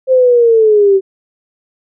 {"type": "linear sweep", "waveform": "sine", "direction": "down", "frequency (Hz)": [526, 380.1], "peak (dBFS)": -5, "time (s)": [0.07, 1.01], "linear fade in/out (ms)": 50, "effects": []}